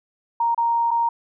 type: tone with dropouts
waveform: sine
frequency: 932.3 Hz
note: A#5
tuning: in tune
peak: -17 dBFS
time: 0.4-1.09 s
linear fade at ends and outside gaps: 5 ms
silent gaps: 0.547-0.577 / 0.908-0.912 s
effects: none